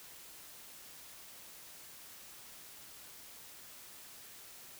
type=silence; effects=white hiss -53 dBFS RMS until 4.79 s